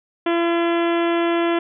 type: harmonic tone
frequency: 339.3 Hz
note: F4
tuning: 50 cents flat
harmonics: 1 / 2 / 3 / 4 / 5 / 6 / 7 / 8 / 9 / 10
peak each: -18 / -24 / -28 / -30 / -32 / -34 / -35 / -36 / -37 / -38 dBFS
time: 0.26-1.59 s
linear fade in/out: 5 ms
effects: none